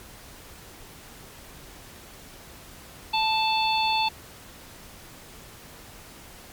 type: harmonic tone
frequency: 880 Hz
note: A5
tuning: in tune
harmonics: 1 / 3 / 4 / 5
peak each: -23 / -28 / -29 / -30 dBFS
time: 3.13-4.09 s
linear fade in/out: 10 ms
effects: pink hiss -46 dBFS RMS until 6.52 s + MP3 96 kbps